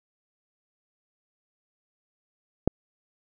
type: click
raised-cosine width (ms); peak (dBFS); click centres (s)
2; -6; 2.676
effects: none